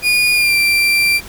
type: tone with pitch glide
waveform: 35% pulse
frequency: 2444 to 2359 Hz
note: D#7 to D7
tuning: -32 to +7 cents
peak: -9 dBFS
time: 0.02-1.21 s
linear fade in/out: 50 ms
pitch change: -61 cents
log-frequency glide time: 0.33-0.55 s
effects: pink hiss -35 dBFS RMS until 1.28 s